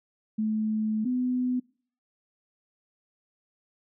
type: tone pair in turn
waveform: sine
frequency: 216.6 / 250.9 Hz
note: A3 / B3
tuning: -27 / +28 cents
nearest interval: minor third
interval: 255 cents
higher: second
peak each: -24 dBFS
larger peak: neither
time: 0.38-1.05 / 1.05-1.6 s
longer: first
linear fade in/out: 10 ms
effects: noise-tail reverb RT60 0.5 s tail -25 dB re dry